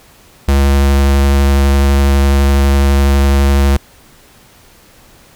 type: tone with vibrato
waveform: square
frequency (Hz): 69.3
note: C#2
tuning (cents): 0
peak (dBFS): -8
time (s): 0.48-3.77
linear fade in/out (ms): 5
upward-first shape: triangle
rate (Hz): 12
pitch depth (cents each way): 15
effects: pink hiss -44 dBFS RMS until 5.35 s